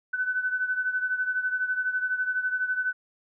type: beating tone pair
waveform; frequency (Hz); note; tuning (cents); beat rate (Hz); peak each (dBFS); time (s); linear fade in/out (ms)
sine; 1503 / 1515; F#6 / F#6; +27 / +40; 12; -26 / -31; 0.13-2.93; 10
effects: none